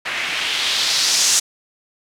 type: noise with low-pass filter sweep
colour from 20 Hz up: blue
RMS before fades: -19 dBFS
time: 0.05-1.4 s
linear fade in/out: 10 ms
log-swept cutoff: 2000 to 6800 Hz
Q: 1.9
effects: none